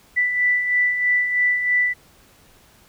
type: beating tone pair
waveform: sine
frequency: 1975.5 / 1978.6 Hz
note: B6 / B6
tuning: 0 / +3 cents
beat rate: 3.1 Hz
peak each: -26 / -17 dBFS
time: 0.16-1.94 s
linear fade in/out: 20 ms
effects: pink hiss -53 dBFS RMS until 2.88 s